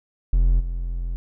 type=tone with level steps; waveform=triangle; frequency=43.01 Hz; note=F1; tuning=26 cents flat; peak=-12 / -22 dBFS; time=0.33-1.16 s; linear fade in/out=0 ms; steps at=0.59 s; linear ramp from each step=20 ms; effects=none